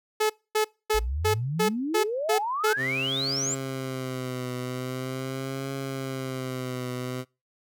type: tone bursts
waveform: sawtooth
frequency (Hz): 430.5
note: A4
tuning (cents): -38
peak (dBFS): -17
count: 8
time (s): 0.2-2.734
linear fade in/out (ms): 10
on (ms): 98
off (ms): 250
type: exponential sweep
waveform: sine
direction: up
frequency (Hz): 47.96 to 7600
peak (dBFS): -26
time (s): 0.94-3.55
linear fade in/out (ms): 10
type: tone with vibrato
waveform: 15% pulse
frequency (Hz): 130.7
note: C3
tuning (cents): -1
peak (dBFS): -24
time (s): 2.76-7.25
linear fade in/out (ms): 50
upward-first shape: triangle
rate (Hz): 0.42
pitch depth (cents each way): 75
effects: noise-tail reverb RT60 0.3 s tail -26 dB re dry